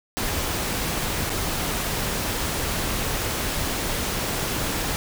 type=noise with dropouts; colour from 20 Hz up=pink; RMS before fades=-26 dBFS; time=0.17-4.96 s; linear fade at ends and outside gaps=0 ms; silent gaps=1.295-1.302 s; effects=none